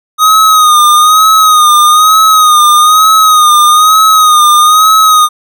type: tone with vibrato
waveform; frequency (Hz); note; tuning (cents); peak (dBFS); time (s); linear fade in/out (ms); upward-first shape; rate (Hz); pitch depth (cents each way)
square; 1244.5; D#6; 0; -3; 0.18-5.29; 50; sine; 1.1; 57
effects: none